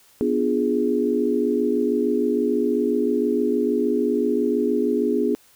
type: chord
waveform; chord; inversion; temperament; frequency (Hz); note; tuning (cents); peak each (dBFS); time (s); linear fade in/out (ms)
sine; B diminished seventh; none; equal; 246.9 / 293.7 / 349.2 / 415.3; B3 / D4 / F4 / Ab4; 0 / 0 / 0 / 0; -23 / -25 / -26 / -22; 0.21-5.35; 0
effects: white hiss -55 dBFS RMS until 5.55 s